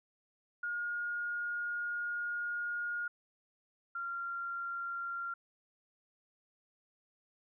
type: tone pair in turn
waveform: sine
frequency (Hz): 1428 / 1383.3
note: F6 / F6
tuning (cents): +38 / -17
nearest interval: minor second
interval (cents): 55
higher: first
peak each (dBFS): -34 / -36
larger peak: first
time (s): 0.63-3.08 / 3.95-5.34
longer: first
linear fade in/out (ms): 5
effects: none